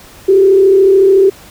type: tone with frequency modulation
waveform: sine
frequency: 387.2 Hz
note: G4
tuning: 21 cents flat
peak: -4 dBFS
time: 0.28-1.3 s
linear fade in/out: 10 ms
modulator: 33.8 Hz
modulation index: 0.52
effects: pink hiss -38 dBFS RMS until 1.5 s